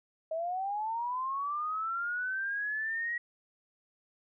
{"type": "linear sweep", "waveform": "sine", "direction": "up", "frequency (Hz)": [630, 1914], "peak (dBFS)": -31, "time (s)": [0.31, 3.18], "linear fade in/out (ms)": 5, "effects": []}